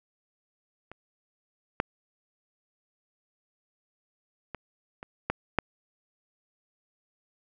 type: clicks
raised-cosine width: 0.5 ms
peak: -28 / -9 / -21 / -25 / -11 / -7 dBFS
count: 6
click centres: 0.916 / 1.801 / 4.547 / 5.029 / 5.3 / 5.587 s
effects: none